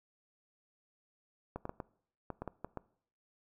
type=clicks; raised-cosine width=1 ms; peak=-25 dBFS; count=9; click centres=1.56 / 1.654 / 1.694 / 1.802 / 2.303 / 2.42 / 2.477 / 2.646 / 2.773 s; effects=noise-tail reverb RT60 0.6 s tail -21 dB re dry